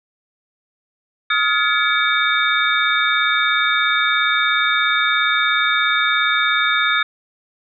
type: tone cluster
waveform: sine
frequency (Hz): 1270 / 1407 / 1705 / 2266 / 3657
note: D#6 / F6 / G#6 / C#7 / A#7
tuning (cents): +35 / +12 / +45 / +37 / -34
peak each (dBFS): -21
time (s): 1.3-7.03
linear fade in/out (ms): 5
effects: none